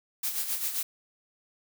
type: noise with tremolo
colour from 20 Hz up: blue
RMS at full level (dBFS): -29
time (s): 0.23-0.83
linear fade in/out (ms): 5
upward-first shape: sine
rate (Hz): 7.6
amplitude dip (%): 60
effects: none